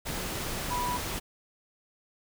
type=tone in noise; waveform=sine; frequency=982 Hz; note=B5; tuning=10 cents flat; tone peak=-29 dBFS; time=0.7-0.98 s; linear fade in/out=20 ms; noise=pink; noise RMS=-34 dBFS; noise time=0.05-1.2 s; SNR=+2 dB; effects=none